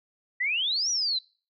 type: exponential two-way sweep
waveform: sine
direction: up then down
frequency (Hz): 1911 to 5920 to 3917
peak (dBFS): -24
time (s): 0.4-1.19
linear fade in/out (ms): 10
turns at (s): 0.9
effects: noise-tail reverb RT60 0.4 s tail -24 dB re dry